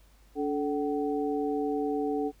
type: tone cluster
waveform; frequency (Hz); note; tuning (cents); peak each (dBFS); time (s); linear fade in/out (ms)
sine; 287.3 / 436.1 / 758; D4 / A4 / F#5; -38 / -15 / +42; -30 / -30 / -35; 0.35-2.32; 50
effects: added 50 Hz sine -56 dBFS peak until 2.4 s + pink hiss -64 dBFS RMS until 2.4 s